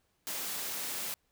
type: high-pass noise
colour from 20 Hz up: white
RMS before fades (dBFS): -37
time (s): 0.27-1.14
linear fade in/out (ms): 0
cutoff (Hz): 150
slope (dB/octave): 12
effects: pink hiss -75 dBFS RMS until 1.31 s